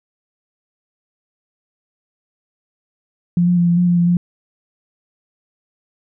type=tone with pitch steps; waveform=sine; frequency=174.3 / 177.1 / 173.3 / 172.1 / 177.4 / 174.7 / 172.7 / 175.3 Hz; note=F3 / F3 / F3 / F3 / F3 / F3 / F3 / F3; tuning=-3 / +24 / -13 / -25 / +27 / +1 / -19 / +7 cents; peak=-11 dBFS; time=3.37-4.17 s; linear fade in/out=2 ms; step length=100 ms; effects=none